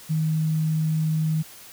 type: tone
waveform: sine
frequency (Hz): 157.4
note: D#3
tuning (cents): +20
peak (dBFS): -20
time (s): 0.09-1.43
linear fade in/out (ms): 20
effects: white hiss -45 dBFS RMS until 1.72 s